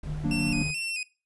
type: noise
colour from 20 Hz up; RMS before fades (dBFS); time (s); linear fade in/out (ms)
brown; -37; 0.03-0.71; 5
type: tone with tremolo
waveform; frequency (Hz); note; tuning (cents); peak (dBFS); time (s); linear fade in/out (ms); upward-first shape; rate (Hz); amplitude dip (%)
sine; 151.2; D#3; -49; -29; 0.05-0.75; 50; square; 5.6; 25
type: chord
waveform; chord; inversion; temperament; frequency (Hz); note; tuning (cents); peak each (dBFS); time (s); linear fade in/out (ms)
triangle; Gb augmented; none; equal; 185 / 233.1 / 293.7; Gb3 / Bb3 / D4; 0 / 0 / 0; -30 / -27 / -27; 0.24-0.63; 5
type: tone with vibrato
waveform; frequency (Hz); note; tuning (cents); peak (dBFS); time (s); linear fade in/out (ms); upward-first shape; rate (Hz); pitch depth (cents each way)
sawtooth; 2600; E7; -24; -27; 0.31-1.03; 2; square; 2.3; 67
effects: noise-tail reverb RT60 0.3 s tail -19 dB re dry + resampled to 24000 Hz